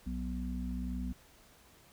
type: harmonic tone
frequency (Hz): 61.74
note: B1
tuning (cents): 0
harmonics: 1 / 3 / 4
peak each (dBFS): -37 / -40 / -40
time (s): 0.06-1.13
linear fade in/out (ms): 10
effects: pink hiss -61 dBFS RMS until 1.92 s